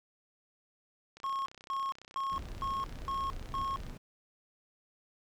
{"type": "click train", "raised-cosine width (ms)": 0.2, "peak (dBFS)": -33, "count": 88, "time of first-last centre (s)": [1.17, 3.897], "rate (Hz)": 31.9}
{"type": "tone bursts", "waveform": "triangle", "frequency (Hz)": 1086, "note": "C#6", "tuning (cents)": -36, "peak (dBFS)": -30, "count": 6, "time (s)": [1.24, 3.76], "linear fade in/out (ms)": 0, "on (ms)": 220, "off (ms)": 240}
{"type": "noise", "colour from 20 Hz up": "brown", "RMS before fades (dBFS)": -43, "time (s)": [2.31, 3.98], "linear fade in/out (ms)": 10}
{"effects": []}